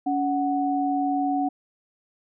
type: tone pair together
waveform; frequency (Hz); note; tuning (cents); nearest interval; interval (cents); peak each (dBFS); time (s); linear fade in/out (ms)
sine; 282 / 741; C#4 / F#5; +30 / +2; octave + perfect fourth; 1672; -24; 0.06-1.49; 10
effects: none